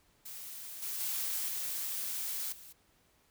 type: noise with level steps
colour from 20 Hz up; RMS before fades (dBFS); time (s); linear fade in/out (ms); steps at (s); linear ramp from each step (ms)
blue; -45 / -38 / -35 / -37 / -52; 0.25-2.73; 10; 0.82 / 1 / 1.48 / 2.52; 5
effects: pink hiss -69 dBFS RMS until 3.3 s